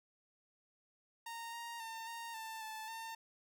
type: tone with pitch steps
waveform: sawtooth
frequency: 925 / 934 / 903 / 926 / 890 / 876 / 904 Hz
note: A#5 / A#5 / A5 / A#5 / A5 / A5 / A5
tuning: -14 / +3 / +45 / -12 / +20 / -8 / +47 cents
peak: -40 dBFS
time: 1.26-3.15 s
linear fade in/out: 5 ms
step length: 270 ms
effects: none